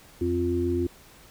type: harmonic tone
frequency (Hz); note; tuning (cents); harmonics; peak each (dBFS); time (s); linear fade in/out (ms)
87.31; F2; 0; 1 / 3 / 4; -29 / -29 / -25; 0.21-0.87; 5
effects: pink hiss -52 dBFS RMS until 1.3 s